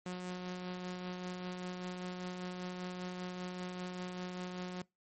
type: tone with tremolo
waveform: sawtooth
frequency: 181.2 Hz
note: F#3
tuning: 36 cents flat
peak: -34 dBFS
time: 0.06-4.82 s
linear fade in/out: 2 ms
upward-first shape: sine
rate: 5.1 Hz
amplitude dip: 30%
effects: noise-tail reverb RT60 0.2 s tail -23 dB re dry + MP3 32 kbps